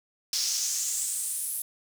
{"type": "noise with high-pass filter sweep", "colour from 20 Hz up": "brown", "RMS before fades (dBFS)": -30, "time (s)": [0.33, 1.62], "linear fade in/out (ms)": 2, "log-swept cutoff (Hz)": [5100, 11000], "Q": 3.8, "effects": []}